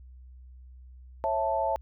sine chord, A major, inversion first, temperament equal with one note detuned, 546.1 / 659.3 / 880 Hz, C#5 / E5 / A5, -26 / 0 / 0 cents, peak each -31 / -29 / -28 dBFS, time 1.24-1.76 s, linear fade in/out 0 ms, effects added 63 Hz sine -46 dBFS peak until 1.81 s

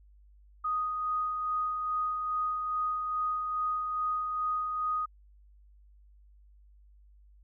sine tone with tremolo, 1244.5 Hz, D#6, in tune, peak -27 dBFS, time 0.64-5.06 s, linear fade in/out 10 ms, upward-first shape sine, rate 2.4 Hz, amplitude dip 35%, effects added 50 Hz sine -55 dBFS peak until 7.43 s

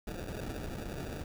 pink noise with sample-and-hold, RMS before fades -40 dBFS, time 0.07-1.24 s, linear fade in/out 5 ms, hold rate 1050 Hz, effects none

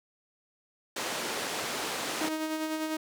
pink band-pass noise, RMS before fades -34 dBFS, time 0.96-2.29 s, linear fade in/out 5 ms, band 320 to 8900 Hz, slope 12 dB/octave
sawtooth tone with tremolo, 313.7 Hz, D#4, 14 cents sharp, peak -25 dBFS, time 2.21-2.97 s, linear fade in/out 5 ms, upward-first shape sine, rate 10 Hz, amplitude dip 40%
effects none

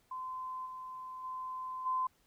sine tone with level steps, 1029 Hz, C6, 29 cents flat, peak -38 / -42 / -38 / -30 dBFS, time 0.11-2.07 s, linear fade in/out 5 ms, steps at 0.65 / 1.23 / 1.85 s, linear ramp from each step 20 ms, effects pink hiss -71 dBFS RMS until 2.26 s

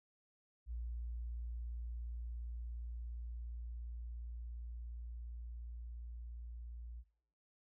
sine tone with level ramp, 58.6 Hz, A#1, 10 cents sharp, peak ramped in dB -40 to -46 dBFS, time 0.66-7.04 s, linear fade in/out 50 ms, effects noise-tail reverb RT60 0.6 s tail -18 dB re dry

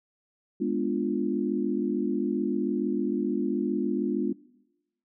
sine chord, G# diminished seventh, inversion none, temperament equal, 207.7 / 246.9 / 293.7 / 349.2 Hz, G#3 / B3 / D4 / F4, 0 / 0 / 0 / 0 cents, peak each -30 dBFS, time 0.6-4.33 s, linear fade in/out 10 ms, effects noise-tail reverb RT60 1.0 s tail -22 dB re dry

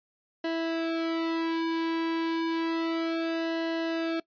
sawtooth tone with flanger, 328.9 Hz, E4, 4 cents flat, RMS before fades -29 dBFS, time 0.44-4.2 s, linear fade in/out 5 ms, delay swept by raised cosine 0.85 to 1.63 ms, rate 0.31 Hz, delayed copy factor -1, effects noise-tail reverb RT60 0.1 s tail -21 dB re dry + resampled to 11025 Hz

